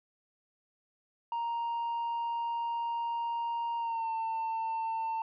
sine tone with pitch glide, 934 to 898.5 Hz, A#5 to A5, +3 to +36 cents, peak -28 dBFS, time 1.32-5.22 s, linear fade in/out 2 ms, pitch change -67 cents, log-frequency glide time 3.78-4.1 s, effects tanh soft clip ceiling -30 dBFS

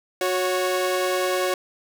sawtooth tone pair together, 366.2 / 554.4 Hz, F#4 / C#5, -18 / 0 cents, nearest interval perfect fifth, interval 718 cents, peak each -20 dBFS, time 0.21-1.54 s, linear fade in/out 2 ms, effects none

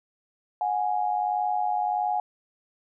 sine tone pair together, 729.1 / 830.6 Hz, F#5 / G#5, -26 / 0 cents, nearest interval major second, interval 226 cents, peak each -26 dBFS, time 0.61-2.2 s, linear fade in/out 2 ms, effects none

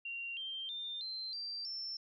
sine tone with pitch steps, 2762 / 3154 / 3603 / 4114 / 4699 / 5367 Hz, F7 / G7 / A7 / C8 / D8 / E8, -20 / +10 / +40 / -30 / 0 / +30 cents, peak -39 dBFS, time 0.05-1.97 s, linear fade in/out 5 ms, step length 320 ms, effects none

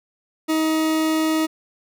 40% pulse tone, 316.1 Hz, D#4, 27 cents sharp, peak -17 dBFS, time 0.48-1.47 s, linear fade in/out 20 ms, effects none

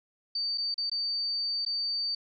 sine tone with dropouts, 4600 Hz, D8, 37 cents flat, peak -28 dBFS, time 0.35-2.15 s, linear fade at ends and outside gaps 5 ms, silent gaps 0.576-0.58 / 0.743-0.779 / 0.898-0.915 / 1.651-1.662 s, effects none

